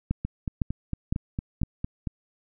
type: two click trains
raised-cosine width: 5 ms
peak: -16 / -12 dBFS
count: 9 / 4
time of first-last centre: 0.25-2.072 / 0.11-1.633 s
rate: 4.39 / 1.97 Hz
effects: none

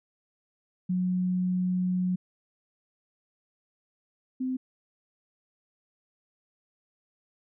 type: tone pair in turn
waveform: sine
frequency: 182.3 / 257.8 Hz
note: F#3 / C4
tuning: -25 / -26 cents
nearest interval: tritone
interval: 599 cents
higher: second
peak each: -24 / -27 dBFS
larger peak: first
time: 0.89-2.16 / 4.4-4.57 s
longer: first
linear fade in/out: 10 ms
effects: none

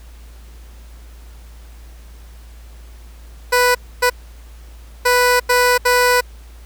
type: tone bursts at uneven times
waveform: 15% pulse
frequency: 493.9 Hz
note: B4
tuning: in tune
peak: -5 dBFS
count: 5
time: 3.52-3.75 / 4.02-4.1 / 5.05-5.4 / 5.49-5.78 / 5.85-6.21 s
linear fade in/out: 10 ms
effects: added 57 Hz sine -36 dBFS peak until 6.65 s + pink hiss -49 dBFS RMS until 6.65 s

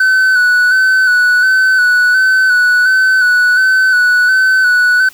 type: tone with vibrato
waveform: triangle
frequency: 1500 Hz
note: F#6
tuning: 23 cents sharp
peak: -5 dBFS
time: 0-5.09 s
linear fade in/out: 5 ms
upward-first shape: square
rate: 1.4 Hz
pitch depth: 27 cents each way
effects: white hiss -40 dBFS RMS until 5.13 s

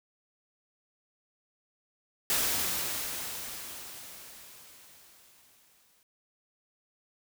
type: noise with exponential decay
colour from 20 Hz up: white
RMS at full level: -27 dBFS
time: 2.3-6.03 s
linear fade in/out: 1 ms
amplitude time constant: 810 ms
effects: none

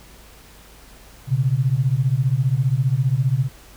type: beating tone pair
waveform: sine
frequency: 123.5 / 138.5 Hz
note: B2 / C#3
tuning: 0 / -1 cents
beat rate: 15 Hz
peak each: -19 dBFS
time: 1.27-3.49 s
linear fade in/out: 50 ms
effects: added 50 Hz sine -47 dBFS peak until 3.76 s + pink hiss -47 dBFS RMS until 3.76 s

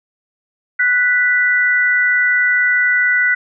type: tone pair together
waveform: sine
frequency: 1480 / 1975.5 Hz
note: F#6 / B6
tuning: 0 / 0 cents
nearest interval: perfect fourth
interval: 500 cents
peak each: -14 dBFS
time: 0.79-3.35 s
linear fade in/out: 10 ms
effects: none

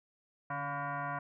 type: tone with frequency modulation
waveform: sine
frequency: 146.83 Hz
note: D3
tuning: in tune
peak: -34 dBFS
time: 0.5-1.19 s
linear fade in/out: 5 ms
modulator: 427 Hz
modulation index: 3.4
effects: none

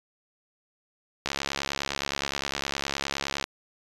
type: click train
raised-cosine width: 0.2 ms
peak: -10 dBFS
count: 153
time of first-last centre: 1.26-3.441 s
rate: 69.7 Hz
effects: resampled to 24000 Hz

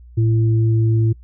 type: tone pair together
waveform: sine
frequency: 112.39 / 336.8 Hz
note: A2 / E4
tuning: +37 / +37 cents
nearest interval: octave + perfect fifth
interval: 1900 cents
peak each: -13 / -24 dBFS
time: 0.17-1.13 s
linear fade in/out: 10 ms
effects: noise-tail reverb RT60 0.1 s tail -25 dB re dry + added 60 Hz sine -39 dBFS peak until 1.23 s

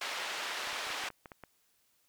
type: band-pass noise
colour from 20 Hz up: white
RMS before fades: -38 dBFS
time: 0.01-1.09 s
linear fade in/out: 5 ms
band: 540 to 3300 Hz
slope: 12 dB/octave
type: clicks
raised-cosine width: 0.5 ms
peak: -31 dBFS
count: 9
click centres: 0.673 / 0.73 / 0.869 / 0.904 / 1.038 / 1.103 / 1.258 / 1.318 / 1.437 s
effects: white hiss -72 dBFS RMS until 2.08 s

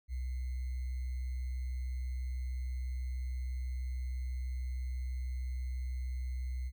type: tone with sample-and-hold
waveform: sine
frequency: 63.1 Hz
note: B1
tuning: 38 cents sharp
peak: -34 dBFS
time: 0.08-6.72 s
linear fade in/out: 50 ms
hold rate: 2100 Hz
effects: none

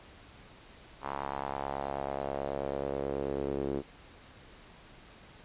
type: tone with band-pass filter sweep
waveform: sawtooth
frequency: 69.3 Hz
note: C#2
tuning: in tune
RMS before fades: -35 dBFS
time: 1.01-3.83 s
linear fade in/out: 50 ms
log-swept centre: 1000 to 370 Hz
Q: 2.7
effects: pink hiss -54 dBFS RMS until 5.44 s + resampled to 8000 Hz

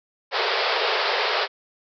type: band-pass noise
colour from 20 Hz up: pink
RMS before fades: -23 dBFS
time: 0.31-1.48 s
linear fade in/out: 50 ms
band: 390 to 5100 Hz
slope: 96 dB/octave
effects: none

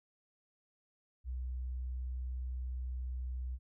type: tone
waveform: sine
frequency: 62.9 Hz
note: B1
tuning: 32 cents sharp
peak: -36 dBFS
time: 1.24-3.59 s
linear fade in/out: 50 ms
effects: none

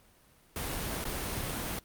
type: noise with dropouts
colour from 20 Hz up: pink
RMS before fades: -35 dBFS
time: 0.56-1.79 s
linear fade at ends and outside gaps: 2 ms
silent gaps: 1.042-1.052 s
effects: pink hiss -62 dBFS RMS until 1.84 s + Opus 32 kbps

